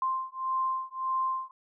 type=beating tone pair; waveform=sine; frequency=1046.5 / 1048.2 Hz; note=C6 / C6; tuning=0 / +3 cents; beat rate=1.7 Hz; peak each=-31 dBFS; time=0.02-1.51 s; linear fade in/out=2 ms; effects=none